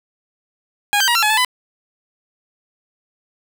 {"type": "tone with pitch steps", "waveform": "15% pulse", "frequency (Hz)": [820, 1562, 953, 1359, 849, 871, 1002], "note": ["G#5", "G6", "A#5", "F6", "G#5", "A5", "B5"], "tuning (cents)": [-22, -7, 38, -48, 38, -18, 25], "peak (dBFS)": -7, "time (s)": [0.93, 1.448], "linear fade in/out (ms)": 0, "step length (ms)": 74, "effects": []}